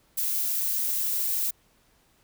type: noise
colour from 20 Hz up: violet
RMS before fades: -27 dBFS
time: 0.17-1.51 s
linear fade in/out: 10 ms
effects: pink hiss -64 dBFS RMS until 2.23 s